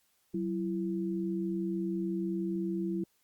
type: tone pair together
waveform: sine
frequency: 188.6 / 334.9 Hz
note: F#3 / E4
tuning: +33 / +27 cents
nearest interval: minor seventh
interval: 994 cents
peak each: -33 / -33 dBFS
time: 0.34-3.04 s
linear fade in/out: 5 ms
effects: white hiss -72 dBFS RMS until 3.23 s + Opus 48 kbps